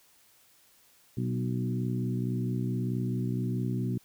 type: harmonic tone with a mistuned harmonic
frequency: 61.74 Hz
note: B1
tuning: in tune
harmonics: 2 / 3 / 4 / 5 / 6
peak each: -30 / -34 / -35 / -40 / -41 dBFS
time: 1.17-3.98 s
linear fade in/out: 5 ms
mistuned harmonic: 3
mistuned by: +26 cents
effects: white hiss -62 dBFS RMS until 4.04 s